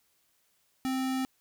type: tone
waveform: square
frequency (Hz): 261.6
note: C4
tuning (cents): 0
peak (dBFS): -29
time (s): 0.85-1.25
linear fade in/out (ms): 0
effects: white hiss -71 dBFS RMS until 1.4 s

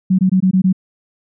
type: tone bursts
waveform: sine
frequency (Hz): 187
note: F#3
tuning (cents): +19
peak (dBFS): -9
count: 6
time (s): 0.1-0.728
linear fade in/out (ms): 10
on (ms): 88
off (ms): 20
effects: none

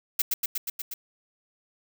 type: noise with echo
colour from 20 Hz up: blue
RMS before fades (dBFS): -23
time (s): 0.19-0.22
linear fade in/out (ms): 5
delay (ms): 120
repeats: 6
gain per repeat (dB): -2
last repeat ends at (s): 0.94
effects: none

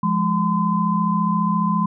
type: tone cluster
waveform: sine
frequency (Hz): 173.6 / 208.2 / 1022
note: F3 / G#3 / C6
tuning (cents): -10 / +5 / -41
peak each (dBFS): -21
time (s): 0.03-1.86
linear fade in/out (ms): 5
effects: none

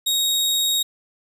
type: tone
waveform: sawtooth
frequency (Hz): 3765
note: A#7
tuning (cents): +16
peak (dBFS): -15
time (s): 0.06-0.83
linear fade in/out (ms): 10
effects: resampled to 32000 Hz + 9-bit

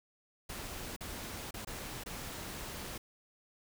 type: noise with dropouts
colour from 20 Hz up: pink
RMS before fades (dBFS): -43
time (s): 0.49-2.98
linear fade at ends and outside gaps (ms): 5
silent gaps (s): 0.964-1.007 / 1.509-1.54 / 1.649-1.671 / 2.037-2.06
effects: none

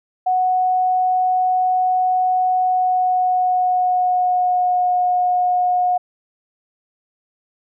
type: tone with pitch glide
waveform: sine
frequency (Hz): 738 to 723.2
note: F#5 to F#5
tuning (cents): -5 to -40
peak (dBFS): -14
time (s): 0.26-5.98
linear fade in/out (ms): 10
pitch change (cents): -35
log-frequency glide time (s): 2.62-4.94
effects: none

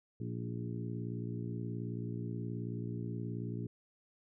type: harmonic tone with a mistuned harmonic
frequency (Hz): 58.7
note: A#1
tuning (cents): +13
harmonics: 2 / 3 / 4 / 5 / 6 / 7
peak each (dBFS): -39 / -43 / -45 / -47 / -49 / -50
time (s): 0.2-3.67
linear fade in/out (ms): 5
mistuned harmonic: 6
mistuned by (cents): -28
effects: none

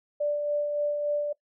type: tone with tremolo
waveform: sine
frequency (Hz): 587.3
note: D5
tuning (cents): 0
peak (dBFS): -23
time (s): 0.2-1.33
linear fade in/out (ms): 10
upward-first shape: sine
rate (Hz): 3.5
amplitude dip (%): 35
effects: noise-tail reverb RT60 0.1 s tail -21 dB re dry

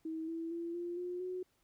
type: tone with pitch steps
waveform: sine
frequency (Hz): 320.8 / 329.4 / 338.3 / 347.4 / 356.8 / 366.4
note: E4 / E4 / E4 / F4 / F4 / F#4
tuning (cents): -47 / -1 / +45 / -9 / +37 / -17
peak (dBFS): -37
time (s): 0.05-1.43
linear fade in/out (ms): 5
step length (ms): 230
effects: pink hiss -75 dBFS RMS until 1.63 s

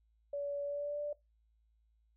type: tone with pitch glide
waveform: sine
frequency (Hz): 571 to 587.1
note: D5 to D5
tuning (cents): -49 to -1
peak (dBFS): -35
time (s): 0.33-1.13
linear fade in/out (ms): 5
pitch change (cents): +48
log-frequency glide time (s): 0.64-1
effects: noise-tail reverb RT60 0.2 s tail -21 dB re dry + added 55 Hz sine -69 dBFS peak until 2.16 s

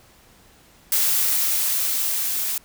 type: noise with level ramp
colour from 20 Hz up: blue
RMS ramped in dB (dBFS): -19 to -25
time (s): 0.92-2.58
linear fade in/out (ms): 2
effects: pink hiss -53 dBFS RMS until 2.64 s

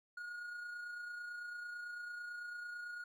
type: tone with amplitude modulation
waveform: triangle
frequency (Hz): 1439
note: F#6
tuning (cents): -49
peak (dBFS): -40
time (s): 0.17-3.04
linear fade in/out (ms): 5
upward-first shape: sine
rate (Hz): 29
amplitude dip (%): 35
effects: none

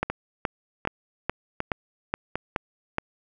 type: two click trains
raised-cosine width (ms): 0.5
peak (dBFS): -9 / -12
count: 8 / 4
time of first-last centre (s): 0.03-2.984 / 0.1-2.356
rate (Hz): 2.37 / 1.33
effects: none

